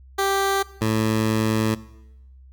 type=tone pair in turn; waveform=15% pulse; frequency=392 / 110 Hz; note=G4 / A2; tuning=0 / 0 cents; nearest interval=octave + minor seventh; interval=2200 cents; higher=first; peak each=-13 dBFS; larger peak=neither; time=0.18-0.63 / 0.81-1.75 s; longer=second; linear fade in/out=10 ms; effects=noise-tail reverb RT60 0.9 s tail -19 dB re dry + added 65 Hz sine -44 dBFS peak until 2.52 s